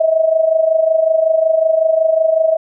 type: tone with amplitude modulation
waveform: sine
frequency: 643 Hz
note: E5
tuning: 43 cents flat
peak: -7 dBFS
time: 0-2.57 s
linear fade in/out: 10 ms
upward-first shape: sine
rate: 25.4 Hz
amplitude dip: 70%
effects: none